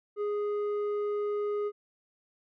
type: tone with low-pass filter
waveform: square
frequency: 414.2 Hz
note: G#4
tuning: 5 cents flat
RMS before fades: -31 dBFS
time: 0.16-1.72 s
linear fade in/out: 50 ms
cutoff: 900 Hz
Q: 1.5
effects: none